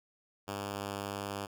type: tone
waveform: 5% pulse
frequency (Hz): 100.2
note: G2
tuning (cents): +38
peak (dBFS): -25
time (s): 0.47-1.47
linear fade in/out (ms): 20
effects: none